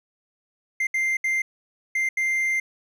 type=tone bursts at uneven times; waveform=triangle; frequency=2093 Hz; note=C7; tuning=in tune; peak=-19 dBFS; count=5; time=0.8-0.87 / 0.94-1.17 / 1.24-1.42 / 1.95-2.09 / 2.17-2.6 s; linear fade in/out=5 ms; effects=none